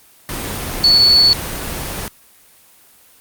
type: tone in noise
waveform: sine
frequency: 4435 Hz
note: C#8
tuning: in tune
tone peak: -7 dBFS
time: 0.84-1.33 s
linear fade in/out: 0 ms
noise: pink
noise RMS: -24 dBFS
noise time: 0.29-2.08 s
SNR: +14 dB
effects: white hiss -48 dBFS RMS until 3.2 s + Opus 24 kbps